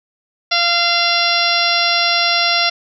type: harmonic tone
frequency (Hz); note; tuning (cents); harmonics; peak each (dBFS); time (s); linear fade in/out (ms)
690; F5; -21; 1 / 2 / 3 / 4 / 5 / 6 / 7 / 8; -21 / -21 / -21 / -21 / -21 / -21 / -21 / -21; 0.51-2.7; 10
effects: none